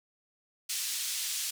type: band-pass noise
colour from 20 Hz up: white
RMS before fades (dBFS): -34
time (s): 0.69-1.51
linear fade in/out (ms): 10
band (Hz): 3000 to 9100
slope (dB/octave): 12
effects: none